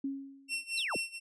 sine tone with exponential decay, 273.9 Hz, C#4, 21 cents flat, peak -30 dBFS, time 0.04-0.64 s, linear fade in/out 5 ms, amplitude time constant 130 ms
sawtooth tone with tremolo, 2711 Hz, E7, 48 cents sharp, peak -28 dBFS, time 0.48-1.2 s, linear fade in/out 50 ms, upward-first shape sine, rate 4.4 Hz, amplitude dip 90%
sine linear sweep, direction down, 4300 to 42.13 Hz, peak -32 dBFS, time 0.77-0.97 s, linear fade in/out 10 ms
effects resampled to 24000 Hz

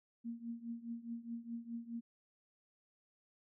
sine tone with tremolo, 233.1 Hz, A#3, in tune, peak -38 dBFS, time 0.24-2.01 s, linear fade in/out 20 ms, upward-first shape triangle, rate 4.8 Hz, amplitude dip 90%, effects none

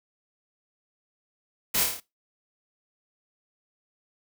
white noise with echo, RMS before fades -25 dBFS, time 1.74-1.84 s, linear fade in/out 10 ms, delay 27 ms, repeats 6, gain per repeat -3 dB, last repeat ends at 2.002 s, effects noise-tail reverb RT60 0.2 s tail -19 dB re dry

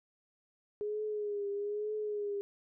sine tone with vibrato, 414.8 Hz, G#4, 2 cents flat, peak -33 dBFS, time 0.81-2.41 s, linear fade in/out 0 ms, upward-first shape triangle, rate 1.1 Hz, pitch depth 59 cents each way, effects none

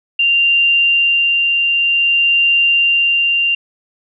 sine tone with tremolo, 2782 Hz, F7, 7 cents flat, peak -9 dBFS, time 0.19-3.55 s, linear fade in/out 5 ms, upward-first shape sine, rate 0.53 Hz, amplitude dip 25%, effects none

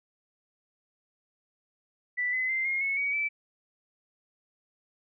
sine tone with pitch steps, 1975.5 / 2029 / 2083 / 2139 / 2197 / 2256 / 2317 Hz, B6 / B6 / C7 / C7 / C#7 / C#7 / D7, 0 / +46 / -8 / +38 / -16 / +30 / -24 cents, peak -26 dBFS, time 2.17-3.29 s, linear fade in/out 20 ms, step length 160 ms, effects none

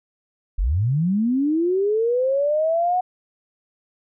sine linear sweep, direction up, 36.34 to 740 Hz, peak -17 dBFS, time 0.58-3.01 s, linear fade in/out 10 ms, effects none

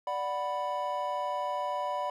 triangle chord, B minor, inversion first, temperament equal, 587.3 / 740 / 987.8 Hz, D5 / F#5 / B5, 0 / 0 / 0 cents, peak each -33 / -34 / -31 dBFS, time 0.07-2.1 s, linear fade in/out 2 ms, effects none

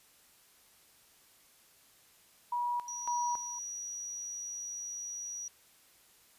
sine tone with tremolo, 966 Hz, B5, 39 cents flat, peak -30 dBFS, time 2.52-3.59 s, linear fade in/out 5 ms, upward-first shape square, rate 1.8 Hz, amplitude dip 80%
sine tone, 5800 Hz, F#8, 35 cents flat, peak -38 dBFS, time 2.88-5.48 s, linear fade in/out 2 ms
effects white hiss -63 dBFS RMS until 6.38 s + resampled to 32000 Hz

